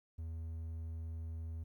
triangle tone, 81.3 Hz, E2, 23 cents flat, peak -38 dBFS, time 0.18-1.64 s, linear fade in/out 10 ms, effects 13-bit

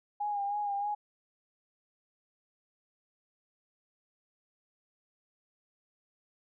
sine tone with vibrato, 816 Hz, G#5, 31 cents flat, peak -30 dBFS, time 0.2-0.95 s, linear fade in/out 10 ms, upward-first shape sine, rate 3.2 Hz, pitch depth 37 cents each way, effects none

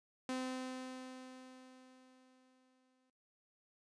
sawtooth tone with exponential decay, 257.4 Hz, C4, 28 cents flat, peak -33 dBFS, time 0.29-3.1 s, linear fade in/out 2 ms, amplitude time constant 610 ms, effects noise-tail reverb RT60 0.3 s tail -19 dB re dry + resampled to 22050 Hz

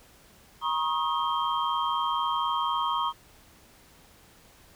sine tone cluster, 950 / 1090 / 1254 / 3177 Hz, A#5 / C#6 / D#6 / G7, +33 / -29 / +13 / +23 cents, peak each -29 / -29 / -31 / -35 dBFS, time 0.61-3.13 s, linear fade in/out 50 ms, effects pink hiss -56 dBFS RMS until 4.75 s

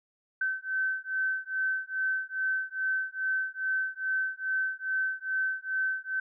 sine beating tone pair, 1535 / 1537.4 Hz, G6 / G6, -37 / -34 cents, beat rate 2.4 Hz, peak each -31 dBFS, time 0.41-6.2 s, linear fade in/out 5 ms, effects none

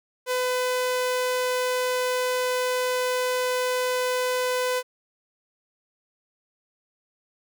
sawtooth tone, 503 Hz, B4, 32 cents sharp, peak -19 dBFS, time 0.26-4.83 s, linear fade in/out 50 ms, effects none

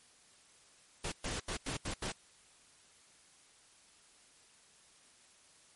pink noise bursts at uneven times, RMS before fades -38 dBFS, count 6, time 1.04-1.12 / 1.24-1.4 / 1.48-1.57 / 1.66-1.77 / 1.85-1.94 / 2.02-2.12 s, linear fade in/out 5 ms, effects white hiss -63 dBFS RMS until 5.75 s + MP3 48 kbps

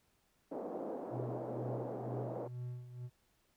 white band-pass noise, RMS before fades -42 dBFS, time 0.51-2.48 s, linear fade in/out 10 ms, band 230 to 650 Hz, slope 24 dB/octave
triangle tone with tremolo, 123.47 Hz, B2, in tune, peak -37 dBFS, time 1.1-3.1 s, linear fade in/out 50 ms, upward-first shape sine, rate 2.1 Hz, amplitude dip 70%
effects pink hiss -75 dBFS RMS until 3.56 s

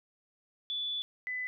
sine tone pair in turn, 3460 / 2004 Hz, A7 / B6, -30 / +25 cents, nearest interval major sixth, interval 945 cents, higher first, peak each -32 / -33 dBFS, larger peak first, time 0.7-1.02 / 1.27-1.47 s, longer first, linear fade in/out 0 ms, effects none

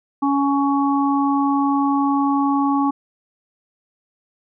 harmonic tone, 279.3 Hz, C#4, 13 cents sharp, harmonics 1 / 3 / 4, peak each -17 / -22 / -23 dBFS, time 0.22-2.91 s, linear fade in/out 10 ms, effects none

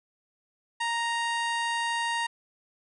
harmonic tone with a mistuned harmonic, 932.3 Hz, A#5, in tune, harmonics 1 / 2 / 3 / 4 / 5 / 6 / 7 / 8 / 9 / 10, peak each -29 / -31 / -36 / -39 / -43 / -52 / -47 / -53 / -47 / -46 dBFS, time 0.8-2.27 s, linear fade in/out 10 ms, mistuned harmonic 9, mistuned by -17 cents, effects none

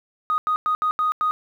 sine tone bursts at uneven times, 1244.5 Hz, D#6, in tune, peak -17 dBFS, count 6, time 0.3-0.38 / 0.47-0.56 / 0.66-0.75 / 0.82-0.91 / 0.99-1.12 / 1.21-1.31 s, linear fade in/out 0 ms, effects tanh soft clip ceiling -14 dBFS + 9-bit

